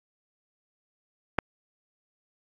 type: click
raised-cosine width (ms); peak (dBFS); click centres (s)
0.5; -7; 1.387
effects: AAC 32 kbps